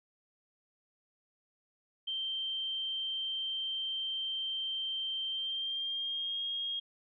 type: tone with pitch glide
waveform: sine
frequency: 3136 to 3256 Hz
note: G7 to G#7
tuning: 0 to -35 cents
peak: -33 dBFS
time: 2.07-6.8 s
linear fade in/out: 10 ms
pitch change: +65 cents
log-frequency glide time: 5.29-6.42 s
effects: none